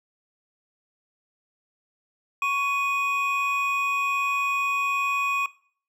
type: tone pair together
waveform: triangle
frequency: 1109.8 / 2489 Hz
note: C#6 / D#7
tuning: +2 / 0 cents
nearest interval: octave + major second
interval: 1398 cents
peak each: -23 dBFS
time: 2.42-5.46 s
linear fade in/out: 2 ms
effects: noise-tail reverb RT60 0.5 s tail -20 dB re dry